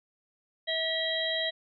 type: harmonic tone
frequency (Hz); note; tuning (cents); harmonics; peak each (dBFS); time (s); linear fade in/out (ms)
646; E5; -35; 1 / 3 / 5 / 6; -33 / -33 / -33 / -33; 0.67-1.51; 20
effects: none